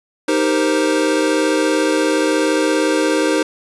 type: chord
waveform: square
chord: C minor seventh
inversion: first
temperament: equal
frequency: 311.1 / 392 / 466.2 / 523.3 Hz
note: Eb4 / G4 / Bb4 / C5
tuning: 0 / 0 / 0 / 0 cents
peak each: -18 / -22 / -22 / -21 dBFS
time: 0.28-3.43 s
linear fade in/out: 5 ms
effects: resampled to 24000 Hz + 7-bit